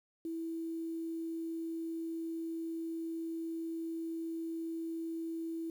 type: tone with quantisation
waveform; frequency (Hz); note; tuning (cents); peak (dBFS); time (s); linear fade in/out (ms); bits
sine; 328.7; E4; -5; -36; 0.25-5.7; 2; 10
effects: none